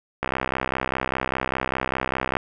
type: click train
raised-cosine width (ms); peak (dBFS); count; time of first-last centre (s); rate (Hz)
0.5; -8; 140; 0.23-2.368; 65
effects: none